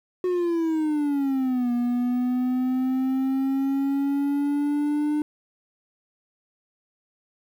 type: exponential two-way sweep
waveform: triangle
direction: down then up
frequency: 366.9 to 240.3 to 300.6 Hz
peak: -19 dBFS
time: 0.24-5.22 s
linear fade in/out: 2 ms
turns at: 1.72 s
effects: 9-bit